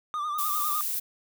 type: tone with vibrato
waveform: triangle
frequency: 1200 Hz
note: D6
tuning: 37 cents sharp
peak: -26 dBFS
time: 0.14-0.81 s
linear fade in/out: 0 ms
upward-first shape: triangle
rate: 9.9 Hz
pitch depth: 71 cents each way
type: noise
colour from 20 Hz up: violet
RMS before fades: -30 dBFS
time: 0.38-1 s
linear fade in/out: 10 ms
effects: none